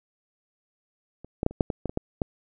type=clicks; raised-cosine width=2 ms; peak=-28 / -12 / -7 / -27 / -6 / -14 / -15 / -21 / -12 / -11 dBFS; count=10; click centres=1.246 / 1.431 / 1.464 / 1.51 / 1.608 / 1.702 / 1.857 / 1.895 / 1.974 / 2.218 s; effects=none